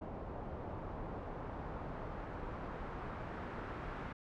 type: noise with low-pass filter sweep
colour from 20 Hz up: pink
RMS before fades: -44 dBFS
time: 0.01-4.13 s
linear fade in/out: 10 ms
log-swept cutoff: 800 to 1500 Hz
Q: 1.2
effects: none